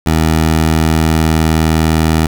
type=tone; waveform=15% pulse; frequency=79.7 Hz; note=D#2; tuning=42 cents sharp; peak=-3 dBFS; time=0.06-2.27 s; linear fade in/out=5 ms; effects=none